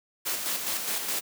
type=noise with tremolo; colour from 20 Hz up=white; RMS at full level=-29 dBFS; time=0.25-1.21 s; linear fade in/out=20 ms; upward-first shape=square; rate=4.8 Hz; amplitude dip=40%; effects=high-pass 200 Hz 12 dB/octave